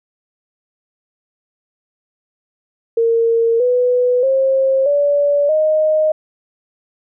sine tone with pitch steps, 459.6 / 495.4 / 534.1 / 575.7 / 620.6 Hz, A#4 / B4 / C5 / D5 / D#5, -25 / +5 / +36 / -35 / -5 cents, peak -11 dBFS, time 2.97-6.12 s, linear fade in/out 5 ms, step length 630 ms, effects none

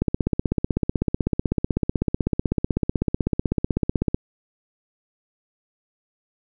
click train, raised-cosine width 3 ms, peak -7 dBFS, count 67, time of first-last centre 0.02-4.145 s, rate 16 Hz, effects none

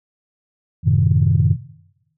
sine chord, F# diminished seventh, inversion none, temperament equal, 92.5 / 110 / 130.81 / 155.56 Hz, F#2 / A2 / C3 / Eb3, 0 / 0 / 0 / 0 cents, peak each -17 dBFS, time 0.83-1.57 s, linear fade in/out 50 ms, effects noise-tail reverb RT60 0.9 s tail -18 dB re dry + tanh soft clip ceiling -3 dBFS

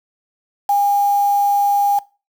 sine tone with quantisation, 810 Hz, G#5, 43 cents flat, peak -12 dBFS, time 0.69-1.99 s, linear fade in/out 5 ms, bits 5, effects noise-tail reverb RT60 0.3 s tail -21 dB re dry

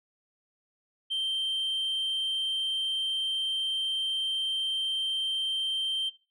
sine tone, 3136 Hz, G7, in tune, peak -25 dBFS, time 1.1-6.1 s, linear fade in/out 20 ms, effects noise-tail reverb RT60 0.3 s tail -17 dB re dry + tanh soft clip ceiling -26 dBFS

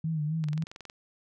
sine tone with vibrato, 155.56 Hz, D#3, in tune, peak -27 dBFS, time 0.04-0.64 s, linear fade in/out 5 ms, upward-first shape sine, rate 3.8 Hz, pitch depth 75 cents each way
click train, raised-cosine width 0.2 ms, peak -26 dBFS, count 11, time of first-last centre 0.44-0.899 s, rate 21.8 Hz
effects none

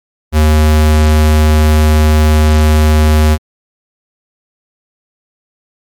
square tone, 76.9 Hz, D#2, 20 cents flat, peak -6 dBFS, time 0.32-3.38 s, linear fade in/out 50 ms, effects MP3 96 kbps

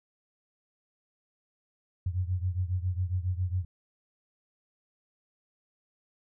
sine beating tone pair, 88.9 / 96.2 Hz, F2 / G2, +31 / -32 cents, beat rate 7.3 Hz, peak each -29 / -32 dBFS, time 2.06-3.65 s, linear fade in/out 5 ms, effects none

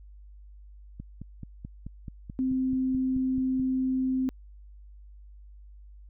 click train, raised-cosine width 5 ms, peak -26 dBFS, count 13, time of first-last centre 1-3.597 s, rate 4.62 Hz
sine tone, 260.1 Hz, C4, 10 cents flat, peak -24 dBFS, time 2.39-4.29 s, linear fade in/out 0 ms
effects added 50 Hz sine -46 dBFS peak until 6.09 s

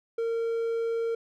triangle tone, 459.2 Hz, A#4, 26 cents flat, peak -24 dBFS, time 0.18-1.15 s, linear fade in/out 5 ms, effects none

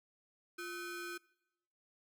30% pulse ring-modulated tone, 932.3 Hz, A#5, in tune, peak -36 dBFS, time 0.58-1.18 s, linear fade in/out 10 ms, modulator 583 Hz, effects noise-tail reverb RT60 0.9 s tail -23 dB re dry

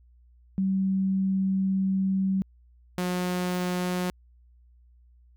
sine / sawtooth tone pair in turn, 191.6 / 180.17 Hz, G3 / F#3, -39 / -46 cents, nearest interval minor second, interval 107 cents, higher first, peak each -22 dBFS, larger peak neither, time 0.58-2.42 / 2.98-4.1 s, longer first, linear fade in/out 0 ms, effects added 60 Hz sine -54 dBFS peak until 5.36 s

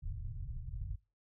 pink low-pass noise, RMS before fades -41 dBFS, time 0.02-0.96 s, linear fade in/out 10 ms, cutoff 130 Hz, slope 48 dB/octave, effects noise-tail reverb RT60 0.3 s tail -23 dB re dry

